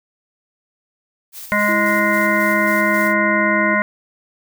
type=noise with tremolo; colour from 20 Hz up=blue; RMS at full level=-33 dBFS; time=1.32-3.15 s; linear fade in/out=50 ms; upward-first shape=square; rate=3.7 Hz; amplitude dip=40%
type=harmonic tone; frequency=207.7 Hz; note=G#3; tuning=in tune; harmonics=1 / 3 / 5 / 7 / 9 / 10; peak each=-21 / -21 / -21 / -21 / -21 / -21 dBFS; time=1.52-3.82 s; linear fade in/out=0 ms
type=tone with pitch glide; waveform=sine; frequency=329.6 to 327.3 Hz; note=E4 to E4; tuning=0 to -12 cents; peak=-23 dBFS; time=1.68-3.75 s; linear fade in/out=10 ms; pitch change=-12 cents; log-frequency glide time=3.27-3.58 s
effects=none